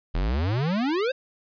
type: exponential sweep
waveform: square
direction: up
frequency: 38.89 to 546 Hz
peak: -23 dBFS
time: 0.14-1.12 s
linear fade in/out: 10 ms
effects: resampled to 11025 Hz + 10-bit